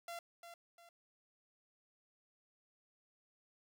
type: tone with echo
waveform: sawtooth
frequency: 684 Hz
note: F5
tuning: 36 cents flat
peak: -40 dBFS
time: 0.08-0.19 s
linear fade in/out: 2 ms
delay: 350 ms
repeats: 2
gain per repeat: -8 dB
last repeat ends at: 0.89 s
effects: none